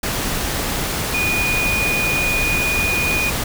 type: tone in noise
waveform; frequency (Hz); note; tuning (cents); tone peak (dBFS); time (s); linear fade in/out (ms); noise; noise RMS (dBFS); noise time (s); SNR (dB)
sine; 2460; D#7; -20; -18; 1.14-3.3; 5; pink; -22; 0.03-3.44; +1
effects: none